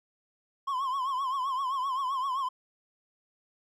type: tone with vibrato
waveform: triangle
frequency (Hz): 1059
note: C6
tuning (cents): +21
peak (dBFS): -26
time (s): 0.67-2.49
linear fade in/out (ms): 10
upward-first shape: triangle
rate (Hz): 7.7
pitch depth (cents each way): 120
effects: none